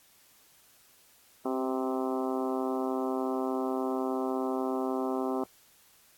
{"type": "harmonic tone with a mistuned harmonic", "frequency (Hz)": 130, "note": "C3", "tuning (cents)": -11, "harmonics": [2, 3, 4, 5, 6, 7, 8, 9, 10], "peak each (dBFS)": [-32, -33, -39, -38, -38, -44, -41, -45, -46], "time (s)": [1.45, 5.44], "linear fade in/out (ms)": 5, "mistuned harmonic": 2, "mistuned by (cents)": 23, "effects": ["white hiss -61 dBFS RMS until 6.17 s", "AAC 64 kbps"]}